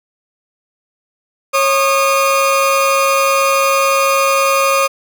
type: tone pair together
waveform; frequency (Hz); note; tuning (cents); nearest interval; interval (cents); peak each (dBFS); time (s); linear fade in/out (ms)
30% pulse; 546.1 / 1226; C#5 / D#6; -26 / -26; octave + major second; 1400; -11; 1.53-4.88; 20
effects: none